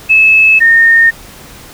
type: tone pair in turn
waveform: sine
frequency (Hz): 2600 / 1832.1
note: E7 / A#6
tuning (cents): -24 / -30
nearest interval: tritone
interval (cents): 606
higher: first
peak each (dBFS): -3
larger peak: neither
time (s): 0.09-0.6 / 0.6-1.11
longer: neither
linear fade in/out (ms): 20
effects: pink hiss -34 dBFS RMS until 1.73 s